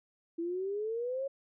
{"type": "exponential sweep", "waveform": "sine", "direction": "up", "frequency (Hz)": [329.6, 555], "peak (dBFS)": -32, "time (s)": [0.38, 1.28], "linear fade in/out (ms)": 10, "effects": []}